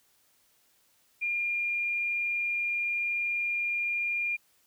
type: tone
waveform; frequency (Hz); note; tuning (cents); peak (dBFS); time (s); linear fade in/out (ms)
sine; 2407; D7; +42; -27; 1.21-4.37; 20
effects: white hiss -67 dBFS RMS until 4.66 s